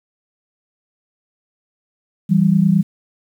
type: tone pair together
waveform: sine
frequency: 166 / 195.41 Hz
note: E3 / G3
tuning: +12 / -5 cents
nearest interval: minor third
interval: 283 cents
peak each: -14 / -13 dBFS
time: 2.29-2.83 s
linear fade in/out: 20 ms
effects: 8-bit